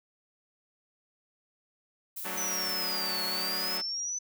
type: noise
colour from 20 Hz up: violet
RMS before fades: -38 dBFS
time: 2.16-3.78 s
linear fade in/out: 10 ms
type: chord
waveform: 5% pulse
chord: D major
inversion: first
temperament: equal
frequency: 185 / 220 / 293.7 Hz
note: F#3 / A3 / D4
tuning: 0 / 0 / 0 cents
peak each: -27 / -31 / -30 dBFS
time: 2.24-3.82 s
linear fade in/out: 20 ms
type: exponential two-way sweep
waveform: sine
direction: down then up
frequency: 6070 to 4328 to 6070 Hz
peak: -31 dBFS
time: 2.37-4.19 s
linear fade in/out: 10 ms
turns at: 3.25 s
effects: none